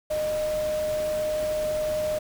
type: tone in noise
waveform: sine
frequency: 613 Hz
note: D#5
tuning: 26 cents flat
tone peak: -24 dBFS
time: 0.1-2.19 s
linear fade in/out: 10 ms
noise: pink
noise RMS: -38 dBFS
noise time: 0.1-2.19 s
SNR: +11 dB
effects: none